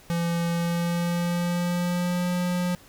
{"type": "tone with pitch glide", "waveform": "square", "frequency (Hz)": [170, 178.25], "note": ["F3", "F3"], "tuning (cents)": [-46, 36], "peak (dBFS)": -24, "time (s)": [0.1, 2.75], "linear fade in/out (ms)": 0, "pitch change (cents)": 82, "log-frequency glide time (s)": [0.52, 2.3], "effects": ["pink hiss -52 dBFS RMS until 2.88 s"]}